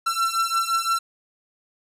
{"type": "beating tone pair", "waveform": "45% pulse", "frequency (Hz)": [1345, 1350.8], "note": ["E6", "E6"], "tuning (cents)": [34, 42], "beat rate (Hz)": 5.8, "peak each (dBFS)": -24, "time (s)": [0.06, 0.99], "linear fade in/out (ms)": 10, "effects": ["resampled to 32000 Hz"]}